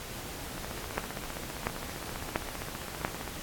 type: two click trains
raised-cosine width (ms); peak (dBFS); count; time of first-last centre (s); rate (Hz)
0.5; -23 / -12; 42 / 4; 0.58-3.277 / 0.98-3.049; 15.2 / 1.45
effects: pink hiss -41 dBFS RMS until 3.42 s + AAC 64 kbps